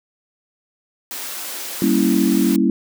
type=high-pass noise; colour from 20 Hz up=white; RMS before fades=-29 dBFS; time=1.11-2.56 s; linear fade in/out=0 ms; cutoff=240 Hz; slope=24 dB/octave
type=chord; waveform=sine; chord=G diminished seventh; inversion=none; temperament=equal with one note detuned; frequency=196 / 233.9 / 277.2 / 329.6 Hz; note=G3 / Bb3 / Db4 / Fb4; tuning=0 / +6 / 0 / 0 cents; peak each=-19 dBFS; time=1.82-2.7 s; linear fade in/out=2 ms
effects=none